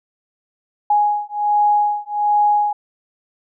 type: beating tone pair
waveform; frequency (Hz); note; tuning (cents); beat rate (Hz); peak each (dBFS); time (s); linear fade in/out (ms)
sine; 830.6 / 831.9; G#5 / G#5; 0 / +3; 1.3; -17; 0.9-2.73; 5
effects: none